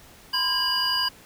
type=tone cluster; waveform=triangle; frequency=982 / 1033 / 1619 / 2946 / 4838 Hz; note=B5 / C6 / G#6 / F#7 / D#8; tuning=-10 / -22 / -45 / -8 / -49 cents; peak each=-32 / -29 / -29 / -26 / -23 dBFS; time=0.33-1.09 s; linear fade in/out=10 ms; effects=pink hiss -50 dBFS RMS until 1.25 s